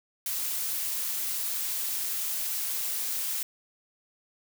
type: noise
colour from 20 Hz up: blue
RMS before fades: -31 dBFS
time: 0.26-3.43 s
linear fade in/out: 2 ms
effects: none